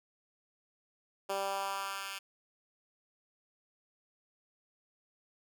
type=tone with high-pass filter sweep; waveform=10% pulse; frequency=196 Hz; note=G3; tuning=in tune; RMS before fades=-37 dBFS; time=1.29-2.19 s; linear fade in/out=10 ms; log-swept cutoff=470 to 2100 Hz; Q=1.6; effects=none